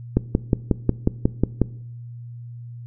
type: click train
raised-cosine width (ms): 3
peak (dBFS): -3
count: 9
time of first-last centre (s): 0.17-1.617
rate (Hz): 5.53
effects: noise-tail reverb RT60 0.7 s tail -20 dB re dry + added 119 Hz sine -34 dBFS peak until 2.86 s